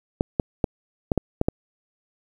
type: clicks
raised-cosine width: 2 ms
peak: -6 dBFS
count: 7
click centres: 0.209 / 0.398 / 0.642 / 1.118 / 1.177 / 1.414 / 1.485 s
effects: 8-bit